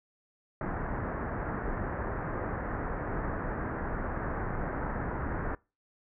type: low-pass noise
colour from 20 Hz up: pink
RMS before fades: -34 dBFS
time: 0.61-5.55 s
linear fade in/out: 2 ms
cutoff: 1800 Hz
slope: 48 dB/octave
effects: noise-tail reverb RT60 0.3 s tail -25 dB re dry